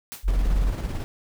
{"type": "noise with exponential decay", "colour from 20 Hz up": "white", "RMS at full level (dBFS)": -33, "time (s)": [0.12, 0.32], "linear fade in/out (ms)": 0, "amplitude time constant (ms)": 43}
{"type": "tone", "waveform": "sine", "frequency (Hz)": 45, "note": "F#1", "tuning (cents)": -47, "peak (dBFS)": -18, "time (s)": [0.23, 0.73], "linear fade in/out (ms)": 50}
{"type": "noise with tremolo", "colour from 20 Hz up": "brown", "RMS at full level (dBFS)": -27, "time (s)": [0.28, 1.04], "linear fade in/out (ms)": 0, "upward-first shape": "square", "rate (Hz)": 18, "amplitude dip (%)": 35}
{"effects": []}